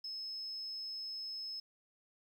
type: tone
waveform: sine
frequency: 5190 Hz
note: E8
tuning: 28 cents flat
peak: -40 dBFS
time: 0.04-1.6 s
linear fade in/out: 5 ms
effects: 11-bit